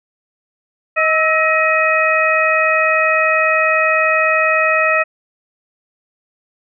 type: harmonic tone with a mistuned harmonic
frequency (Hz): 630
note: D#5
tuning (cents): +21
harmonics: 1 / 2 / 3 / 4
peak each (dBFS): -17 / -17 / -17 / -17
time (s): 0.96-5.04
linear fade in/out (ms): 20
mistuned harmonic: 2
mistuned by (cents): +59
effects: none